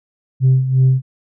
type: tone with tremolo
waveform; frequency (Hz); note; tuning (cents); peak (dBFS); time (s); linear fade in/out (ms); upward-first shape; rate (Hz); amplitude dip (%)
sine; 130.81; C3; 0; -6; 0.4-1.02; 50; sine; 2.8; 70
effects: tanh soft clip ceiling -6 dBFS